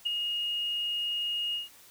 sine tone with ADSR envelope, 2861 Hz, F7, 41 cents sharp, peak -22 dBFS, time 0.05-1.69 s, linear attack 18 ms, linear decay 5 ms, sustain -6 dB, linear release 150 ms, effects tanh soft clip ceiling -22 dBFS + white hiss -55 dBFS RMS until 1.9 s

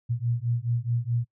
sine beating tone pair, 116.54 / 121.24 Hz, A#2 / B2, 0 / -32 cents, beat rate 4.7 Hz, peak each -27 dBFS, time 0.09-1.25 s, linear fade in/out 20 ms, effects noise-tail reverb RT60 0.1 s tail -25 dB re dry

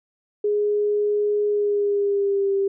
sine tone with pitch glide, 415.3 to 393.6 Hz, G#4 to G4, 0 to +7 cents, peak -18 dBFS, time 0.44-2.68 s, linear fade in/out 5 ms, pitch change -93 cents, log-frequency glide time 1.48-2.54 s, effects none

